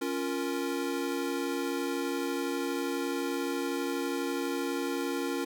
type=chord; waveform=square; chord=Bb minor; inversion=first; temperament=equal; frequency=277.2 / 349.2 / 466.2 Hz; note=Db4 / F4 / Bb4; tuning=0 / 0 / 0 cents; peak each=-34 / -35 / -37 dBFS; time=0.01-5.45 s; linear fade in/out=10 ms; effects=none